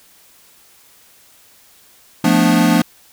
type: chord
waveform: square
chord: B half-diminished seventh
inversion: second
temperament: equal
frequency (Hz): 174.61 / 220 / 246.9 / 293.7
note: F3 / A3 / B3 / D4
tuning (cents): 0 / 0 / 0 / 0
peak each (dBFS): -17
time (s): 2.24-2.82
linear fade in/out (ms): 5
effects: white hiss -49 dBFS RMS until 3.12 s